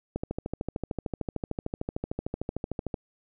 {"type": "click train", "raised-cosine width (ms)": 2, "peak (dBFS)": -17, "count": 38, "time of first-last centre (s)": [0.16, 2.942], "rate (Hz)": 13.3, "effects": []}